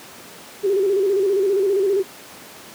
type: tone with vibrato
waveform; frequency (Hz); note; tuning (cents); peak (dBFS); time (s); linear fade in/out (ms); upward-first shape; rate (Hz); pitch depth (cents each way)
sine; 392; G4; 0; -15; 0.63-2.03; 20; square; 15; 65
effects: pink hiss -40 dBFS RMS until 2.74 s + high-pass 200 Hz 12 dB/octave